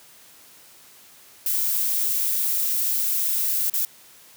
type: noise with dropouts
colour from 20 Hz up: violet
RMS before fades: -23 dBFS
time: 1.46-3.85 s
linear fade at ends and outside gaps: 1 ms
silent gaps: 3.699-3.738 s
effects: white hiss -50 dBFS RMS until 4.36 s + high-pass 80 Hz 12 dB/octave